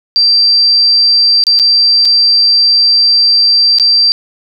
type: tone with dropouts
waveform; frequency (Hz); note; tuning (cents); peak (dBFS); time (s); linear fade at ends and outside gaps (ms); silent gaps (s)
sine; 4699; D8; 0; -5; 0.16-4.12; 0; 1.438-1.468 / 1.59-1.597 / 2.051-2.055 / 3.785-3.798
effects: none